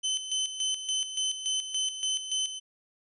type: tone with tremolo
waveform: 25% pulse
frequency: 3051 Hz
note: G7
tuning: 48 cents flat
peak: -23 dBFS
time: 0.03-2.6 s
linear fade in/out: 20 ms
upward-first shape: square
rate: 3.5 Hz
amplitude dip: 65%
effects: resampled to 24000 Hz